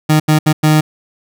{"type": "tone bursts at uneven times", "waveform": "30% pulse", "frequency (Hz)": 154, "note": "D#3", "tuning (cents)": -17, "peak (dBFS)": -5, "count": 4, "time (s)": [[0.09, 0.2], [0.28, 0.39], [0.46, 0.53], [0.63, 0.81]], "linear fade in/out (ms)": 10, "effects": []}